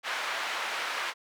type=band-pass noise; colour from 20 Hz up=white; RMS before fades=-33 dBFS; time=0.03-1.14 s; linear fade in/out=50 ms; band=790 to 2200 Hz; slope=12 dB/octave; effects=none